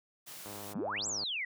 white noise, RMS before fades -47 dBFS, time 0.26-0.74 s, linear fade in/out 20 ms
click train, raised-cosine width 1 ms, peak -32 dBFS, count 80, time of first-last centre 0.46-1.235 s, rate 102 Hz
sine exponential two-way sweep, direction up then down, 164.81 to 7870 to 1895 Hz, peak -33 dBFS, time 0.75-1.45 s, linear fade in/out 5 ms, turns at 1.07 s
effects high-pass 80 Hz 12 dB/octave

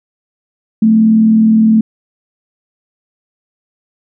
sine tone with frequency modulation, 220 Hz, A3, in tune, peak -5 dBFS, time 0.82-1.81 s, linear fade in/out 5 ms, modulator 39.6 Hz, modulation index 0.32, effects none

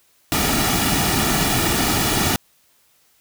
pink noise with comb filter, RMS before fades -19 dBFS, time 0.32-2.36 s, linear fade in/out 0 ms, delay 1.9 ms, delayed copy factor -0.6, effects white hiss -59 dBFS RMS until 3.2 s

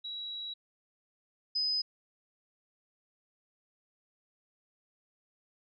sine tone pair in turn, 3886 / 5024 Hz, B7 / D#8, -29 / +16 cents, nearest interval major third, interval 445 cents, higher second, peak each -37 / -28 dBFS, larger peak second, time 0.04-0.54 / 1.55-1.82 s, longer first, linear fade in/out 10 ms, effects none

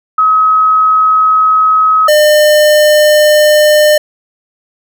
sine / square tone pair in turn, 1275 / 603.4 Hz, D#6 / D5, +42 / +47 cents, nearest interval octave + minor second, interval 1295 cents, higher first, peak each -5 dBFS, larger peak neither, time 0.18-2.08 / 2.08-3.98 s, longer neither, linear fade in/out 5 ms, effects none

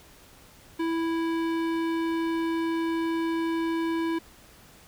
sine tone with hard clipping, 329.6 Hz, E4, in tune, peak -27 dBFS, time 0.79-4.19 s, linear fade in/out 10 ms, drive 16 dB, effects pink hiss -53 dBFS RMS until 4.87 s

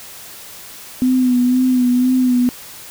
sine tone with vibrato, 251.4 Hz, B3, 31 cents sharp, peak -11 dBFS, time 1.02-2.49 s, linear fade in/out 0 ms, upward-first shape sine, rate 2 Hz, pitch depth 38 cents each way, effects white hiss -36 dBFS RMS until 2.9 s

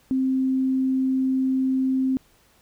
sine tone, 262.4 Hz, C4, 5 cents sharp, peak -19 dBFS, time 0.11-2.17 s, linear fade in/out 0 ms, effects pink hiss -59 dBFS RMS until 2.61 s

